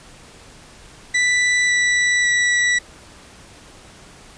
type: tone with pitch steps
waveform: 40% pulse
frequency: 1975.5 / 1963 / 1950.6 Hz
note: B6 / B6 / B6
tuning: 0 / -11 / -22 cents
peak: -14 dBFS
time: 1.14-2.79 s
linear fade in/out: 10 ms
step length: 550 ms
effects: pink hiss -44 dBFS RMS until 4.37 s + resampled to 22050 Hz